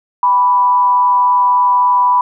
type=tone with frequency modulation; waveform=sine; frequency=987.8 Hz; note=B5; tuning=in tune; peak=-8 dBFS; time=0.23-2.21 s; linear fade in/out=2 ms; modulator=172 Hz; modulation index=0.28; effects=none